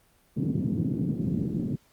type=band-pass noise; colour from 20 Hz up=pink; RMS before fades=-28 dBFS; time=0.36-1.76 s; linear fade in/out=10 ms; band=130 to 280 Hz; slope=24 dB/octave; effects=pink hiss -63 dBFS RMS until 1.92 s + Opus 32 kbps